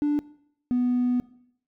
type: tone pair in turn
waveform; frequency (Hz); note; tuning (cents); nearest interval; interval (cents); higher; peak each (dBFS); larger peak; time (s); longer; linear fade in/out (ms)
triangle; 293.7 / 247; D4 / B3; 0 / 0; minor third; 300; first; -17; neither; 0.02-0.19 / 0.71-1.2; second; 0
effects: noise-tail reverb RT60 0.7 s tail -22 dB re dry + tanh soft clip ceiling -17 dBFS